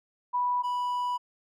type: tone pair in turn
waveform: sine / triangle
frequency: 984 / 984 Hz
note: B5 / B5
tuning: -7 / -7 cents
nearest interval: unison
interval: 0 cents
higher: neither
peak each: -24 / -25 dBFS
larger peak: first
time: 0.33-0.63 / 0.63-1.18 s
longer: second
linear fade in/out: 20 ms
effects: none